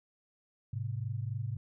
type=tone pair together; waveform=sine; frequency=106.31 / 130 Hz; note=G#2 / C3; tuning=+41 / -11 cents; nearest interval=minor third; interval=348 cents; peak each=-35 / -37 dBFS; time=0.73-1.57 s; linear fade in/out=5 ms; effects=none